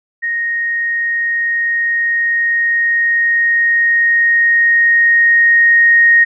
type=tone with level ramp; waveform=sine; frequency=1864.7 Hz; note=A#6; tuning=in tune; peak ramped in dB=-15 to -5 dBFS; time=0.22-6.25 s; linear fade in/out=20 ms; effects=none